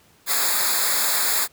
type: noise with comb filter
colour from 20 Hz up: white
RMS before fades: -21 dBFS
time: 0.26-1.48 s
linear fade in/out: 50 ms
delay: 0.34 ms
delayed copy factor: -1
effects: pink hiss -56 dBFS RMS until 1.52 s + high-pass 80 Hz 12 dB/octave